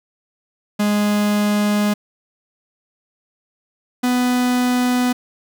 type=tone pair in turn; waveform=45% pulse; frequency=207.7 / 248.4 Hz; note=G#3 / B3; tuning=0 / +10 cents; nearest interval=minor third; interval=310 cents; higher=second; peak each=-15 dBFS; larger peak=neither; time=0.79-1.94 / 4.03-5.13 s; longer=first; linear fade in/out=10 ms; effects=none